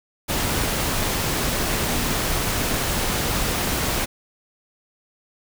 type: tone in noise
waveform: sine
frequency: 238.3 Hz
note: A#3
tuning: 38 cents sharp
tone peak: -30 dBFS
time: 1.88-2.15 s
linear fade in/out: 20 ms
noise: pink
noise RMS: -23 dBFS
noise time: 0.28-4.06 s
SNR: -10 dB
effects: none